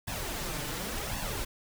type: noise with flanger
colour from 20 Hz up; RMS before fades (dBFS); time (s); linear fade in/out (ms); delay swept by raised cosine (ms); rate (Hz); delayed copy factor
pink; -35; 0.07-1.45; 10; 1.1 to 6.8; 0.9; +0.7
effects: none